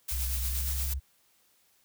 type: noise with tremolo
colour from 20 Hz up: blue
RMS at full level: -33 dBFS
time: 0.08-0.94 s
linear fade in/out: 10 ms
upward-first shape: sine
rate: 8.5 Hz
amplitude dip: 40%
type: tone with pitch glide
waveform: sine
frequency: 63.8 to 67.17 Hz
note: C2 to C2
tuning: -43 to +46 cents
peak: -30 dBFS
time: 0.11-1 s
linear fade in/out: 20 ms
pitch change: +89 cents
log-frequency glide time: 0.43-0.65 s
effects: white hiss -67 dBFS RMS until 1.84 s